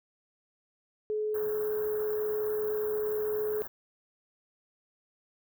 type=tone; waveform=sine; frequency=426.9 Hz; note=G#4; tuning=48 cents sharp; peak=-28 dBFS; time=1.1-3.62 s; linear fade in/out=0 ms
type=band-stop noise; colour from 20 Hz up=white; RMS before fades=-41 dBFS; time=1.34-3.68 s; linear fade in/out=10 ms; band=1700 to 14000 Hz; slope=96 dB/octave
effects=none